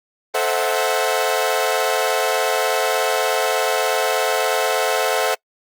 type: chord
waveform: sawtooth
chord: F# half-diminished seventh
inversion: first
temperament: equal with one note detuned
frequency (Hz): 440 / 523.3 / 651.7 / 740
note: A4 / C5 / E5 / F#5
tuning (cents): 0 / 0 / -20 / 0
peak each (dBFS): -19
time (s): 0.34-5.35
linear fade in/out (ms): 10
effects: noise-tail reverb RT60 0.1 s tail -26 dB re dry + Opus 24 kbps